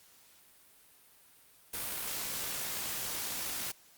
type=noise with amplitude modulation; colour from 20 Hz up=white; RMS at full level=-36 dBFS; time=1.73-3.72 s; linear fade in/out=10 ms; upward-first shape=sine; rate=57.9 Hz; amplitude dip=25%; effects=white hiss -61 dBFS RMS until 3.97 s + Opus 48 kbps